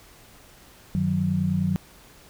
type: tone cluster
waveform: sine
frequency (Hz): 95.2 / 154.5 / 184.4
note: F#2 / D#3 / F#3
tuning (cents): +50 / -12 / -6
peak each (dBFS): -29 / -26 / -23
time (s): 0.95-1.76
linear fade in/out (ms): 0
effects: pink hiss -51 dBFS RMS until 2.29 s